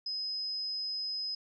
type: tone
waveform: sine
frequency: 5060 Hz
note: D#8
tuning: 28 cents sharp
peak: -33 dBFS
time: 0.06-1.35 s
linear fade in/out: 5 ms
effects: none